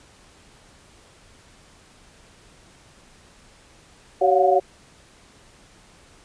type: tone cluster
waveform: sine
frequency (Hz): 380.1 / 559 / 704 / 729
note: F#4 / C#5 / F5 / F#5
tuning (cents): +47 / +14 / +14 / -26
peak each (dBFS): -20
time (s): 4.21-4.6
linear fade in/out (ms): 10
effects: pink hiss -52 dBFS RMS until 6.24 s + resampled to 22050 Hz